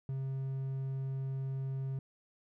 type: tone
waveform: triangle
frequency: 134.1 Hz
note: C3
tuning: 43 cents sharp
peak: -32 dBFS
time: 0.09-1.99 s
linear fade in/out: 2 ms
effects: none